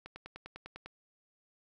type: click train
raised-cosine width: 0.3 ms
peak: -29 dBFS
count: 9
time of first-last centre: 0.06-0.86 s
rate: 10 Hz
effects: none